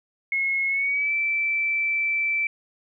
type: tone with pitch glide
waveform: sine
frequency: 2172 to 2328 Hz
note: C#7 to D7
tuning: -36 to -16 cents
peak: -21 dBFS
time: 0.32-2.47 s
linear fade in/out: 2 ms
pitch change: +120 cents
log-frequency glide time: 0.68-1.13 s
effects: none